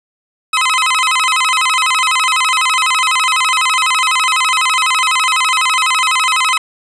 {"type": "tone with vibrato", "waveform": "20% pulse", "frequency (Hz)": 1148, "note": "D6", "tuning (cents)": -40, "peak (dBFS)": -6, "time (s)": [0.53, 6.58], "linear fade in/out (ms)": 5, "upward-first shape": "square", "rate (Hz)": 12, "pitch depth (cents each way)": 190, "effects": ["resampled to 22050 Hz", "8-bit"]}